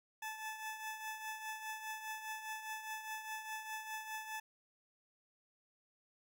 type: tone with tremolo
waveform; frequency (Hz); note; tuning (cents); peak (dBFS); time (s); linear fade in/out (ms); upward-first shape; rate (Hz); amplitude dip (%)
20% pulse; 871; A5; -18; -35; 0.22-4.4; 5; triangle; 4.9; 65
effects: none